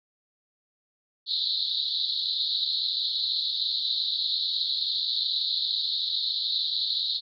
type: band-pass noise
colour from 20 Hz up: pink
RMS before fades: -28 dBFS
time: 1.26-7.21 s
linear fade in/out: 50 ms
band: 3700 to 4300 Hz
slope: 96 dB/octave
effects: none